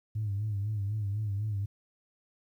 sine tone with vibrato, 103.6 Hz, G#2, 4 cents flat, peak -28 dBFS, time 0.15-1.66 s, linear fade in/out 10 ms, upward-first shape sine, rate 4 Hz, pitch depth 86 cents each way, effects tanh soft clip ceiling -25 dBFS + 11-bit

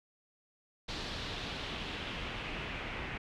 pink noise with low-pass filter sweep, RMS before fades -40 dBFS, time 0.88-3.18 s, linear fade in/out 10 ms, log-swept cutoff 4200 to 2300 Hz, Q 2.4, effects none

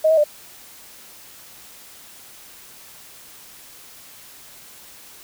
sine tone with pitch steps, 629 / 641 / 595 Hz, D#5 / E5 / D5, +19 / -49 / +22 cents, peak -12 dBFS, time 0.04-0.241 s, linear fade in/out 10 ms, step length 67 ms, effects white hiss -44 dBFS RMS until 5.23 s

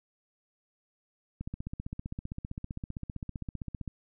click train, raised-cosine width 5 ms, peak -24 dBFS, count 39, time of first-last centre 1.41-3.878 s, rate 15.4 Hz, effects none

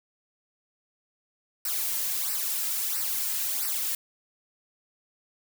blue noise with flanger, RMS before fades -29 dBFS, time 1.65-3.95 s, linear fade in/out 2 ms, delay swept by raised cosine 0.29 to 2.69 ms, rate 1.5 Hz, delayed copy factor -0.85, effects none

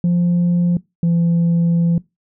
sine tone pair in turn, 174.61 / 169.54 Hz, F3 / E3, 0 / +49 cents, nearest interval minor second, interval 51 cents, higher first, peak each -10 / -10 dBFS, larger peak neither, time 0.04-0.77 / 1.03-1.98 s, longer second, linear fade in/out 2 ms, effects noise-tail reverb RT60 0.2 s tail -22 dB re dry + tanh soft clip ceiling -11 dBFS

